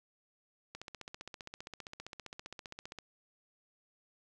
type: click train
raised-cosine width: 0.2 ms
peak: -27 dBFS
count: 35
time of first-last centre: 0.75-2.987 s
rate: 15.2 Hz
effects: none